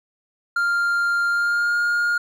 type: tone with pitch glide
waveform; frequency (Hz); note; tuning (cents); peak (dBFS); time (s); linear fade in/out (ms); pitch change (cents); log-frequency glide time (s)
triangle; 1396.9 to 1419.7; F6 to F6; 0 to +28; -16; 0.56-2.18; 5; +28; 1.29-1.76
effects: none